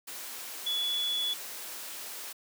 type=tone in noise; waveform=sine; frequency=3415 Hz; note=G#7; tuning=48 cents sharp; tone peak=-28 dBFS; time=0.66-1.34 s; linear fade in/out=10 ms; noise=white; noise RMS=-41 dBFS; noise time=0.07-2.33 s; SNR=+10 dB; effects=high-pass 300 Hz 12 dB/octave